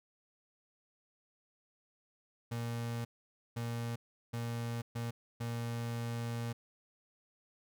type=tone bursts at uneven times; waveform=35% pulse; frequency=117.4 Hz; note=A#2; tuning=13 cents sharp; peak=-34 dBFS; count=5; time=2.51-3.05 / 3.56-3.96 / 4.33-4.82 / 4.95-5.11 / 5.4-6.53 s; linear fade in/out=10 ms; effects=none